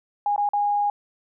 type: tone with dropouts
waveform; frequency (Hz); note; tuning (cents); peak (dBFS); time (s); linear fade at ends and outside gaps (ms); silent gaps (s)
sine; 821; G#5; -20; -19; 0.26-0.9; 2; 0.362-0.379 / 0.49-0.534
effects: none